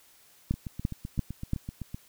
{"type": "two click trains", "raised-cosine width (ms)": 5, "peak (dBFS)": [-14, -23], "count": [4, 12], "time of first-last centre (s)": [[0.51, 1.534], [0.54, 1.945]], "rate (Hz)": [2.93, 7.83], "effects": ["white hiss -59 dBFS RMS until 2.08 s"]}